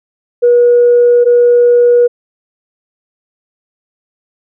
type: tone pair in turn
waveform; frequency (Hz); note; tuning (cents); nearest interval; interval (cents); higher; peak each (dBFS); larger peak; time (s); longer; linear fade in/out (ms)
sine; 482.4 / 482.4; B4 / B4; -41 / -41; unison; 0; neither; -3; neither; 0.42-1.25 / 1.25-2.08; neither; 20
effects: tanh soft clip ceiling 0 dBFS